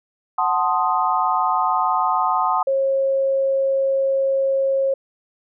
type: chord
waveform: sine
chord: F# diminished seventh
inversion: none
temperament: equal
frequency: 740 / 880 / 1046.5 / 1244.5 Hz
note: F#5 / A5 / C6 / Eb6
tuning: 0 / 0 / 0 / 0 cents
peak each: -22 dBFS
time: 0.38-2.63 s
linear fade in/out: 5 ms
type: tone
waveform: sine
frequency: 541 Hz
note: C#5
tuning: 42 cents flat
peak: -16 dBFS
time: 2.67-4.94 s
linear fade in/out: 5 ms
effects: none